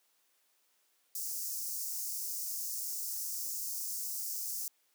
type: high-pass noise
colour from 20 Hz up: white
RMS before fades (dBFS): -38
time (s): 1.15-4.68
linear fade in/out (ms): 2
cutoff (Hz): 5100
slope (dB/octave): 48
effects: white hiss -73 dBFS RMS until 4.94 s + high-pass 300 Hz 12 dB/octave